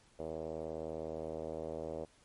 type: tone with low-pass filter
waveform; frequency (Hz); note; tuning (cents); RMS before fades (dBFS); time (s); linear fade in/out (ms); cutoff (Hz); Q
5% pulse; 79.7; D#2; +42; -41; 0.19-2.05; 5; 540; 3.2
effects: pink hiss -66 dBFS RMS until 2.24 s + MP3 48 kbps